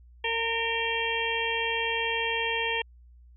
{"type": "harmonic tone with a mistuned harmonic", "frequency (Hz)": 457.6, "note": "A#4", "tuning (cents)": -32, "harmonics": [1, 2, 4, 5, 6, 7], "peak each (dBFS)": [-33, -33, -33, -33, -33, -33], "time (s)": [0.24, 2.82], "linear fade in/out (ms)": 5, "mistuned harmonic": 5, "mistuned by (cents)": 35, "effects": ["added 60 Hz sine -50 dBFS peak until 3.36 s"]}